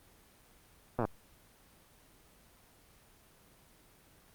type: slowing click train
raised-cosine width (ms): 1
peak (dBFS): -17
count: 8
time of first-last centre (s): 0.99-1.051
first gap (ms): 8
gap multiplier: 1.03
effects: pink hiss -62 dBFS RMS until 4.34 s + Opus 24 kbps